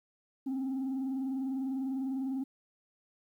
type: tone with vibrato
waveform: sine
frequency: 265.2 Hz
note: C4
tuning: 23 cents sharp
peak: -29 dBFS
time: 0.46-2.44 s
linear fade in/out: 10 ms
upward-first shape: sine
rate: 20 Hz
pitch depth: 66 cents each way
effects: tanh soft clip ceiling -30 dBFS + 11-bit